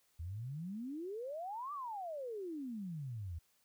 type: exponential two-way sweep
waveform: sine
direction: up then down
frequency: 77.5 to 1200 to 77.5 Hz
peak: -40 dBFS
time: 0.19-3.39 s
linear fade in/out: 10 ms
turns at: 1.73 s
effects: white hiss -74 dBFS RMS until 3.64 s